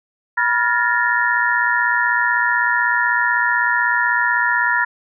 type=tone cluster; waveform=sine; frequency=971 / 1403 / 1722 / 1838 Hz; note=B5 / F6 / A6 / A#6; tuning=-30 / +8 / -38 / -25 cents; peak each=-20 dBFS; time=0.37-4.85 s; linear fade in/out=10 ms; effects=none